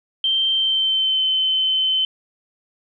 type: tone with pitch glide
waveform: sine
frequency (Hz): 3136 to 3066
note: G7 to G7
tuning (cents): 0 to -39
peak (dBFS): -16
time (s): 0.24-2.05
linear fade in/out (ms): 2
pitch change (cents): -39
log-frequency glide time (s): 0.51-1.23
effects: none